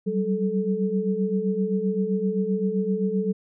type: tone cluster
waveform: sine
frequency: 187.9 / 195.6 / 436.1 Hz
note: F#3 / G3 / A4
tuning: +27 / -4 / -15 cents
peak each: -26 dBFS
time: 0.06-3.33 s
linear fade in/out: 20 ms
effects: none